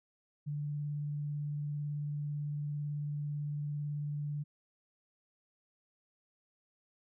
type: tone with vibrato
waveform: sine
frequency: 146.83 Hz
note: D3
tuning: in tune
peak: -34 dBFS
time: 0.46-4.44 s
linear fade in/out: 20 ms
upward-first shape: sine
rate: 18 Hz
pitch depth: 12 cents each way
effects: none